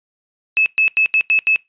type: tone bursts at uneven times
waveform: sine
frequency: 2600 Hz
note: E7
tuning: 24 cents flat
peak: -11 dBFS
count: 6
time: 0.57-0.66 / 0.78-0.88 / 0.97-1.06 / 1.14-1.21 / 1.3-1.39 / 1.47-1.56 s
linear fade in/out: 0 ms
effects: noise-tail reverb RT60 0.2 s tail -23 dB re dry + resampled to 8000 Hz